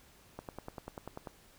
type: click train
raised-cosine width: 1 ms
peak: -27 dBFS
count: 10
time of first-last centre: 0.39-1.272 s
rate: 10.2 Hz
effects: pink hiss -61 dBFS RMS until 1.58 s